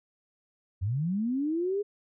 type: linear sweep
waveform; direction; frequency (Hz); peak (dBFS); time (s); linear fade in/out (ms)
sine; up; 85.9 to 418.2; -26; 0.81-1.83; 20
effects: none